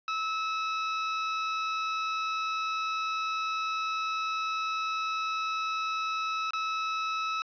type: tone with dropouts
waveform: sawtooth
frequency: 1300 Hz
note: E6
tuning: 24 cents flat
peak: -25 dBFS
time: 0.08-7.42 s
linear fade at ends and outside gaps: 1 ms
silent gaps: 6.507-6.534 s
effects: resampled to 11025 Hz + 9-bit